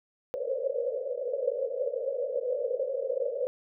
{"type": "band-pass noise", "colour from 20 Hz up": "pink", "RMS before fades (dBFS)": -31, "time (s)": [0.34, 3.47], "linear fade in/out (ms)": 0, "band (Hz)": [480, 560], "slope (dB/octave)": 96, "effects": []}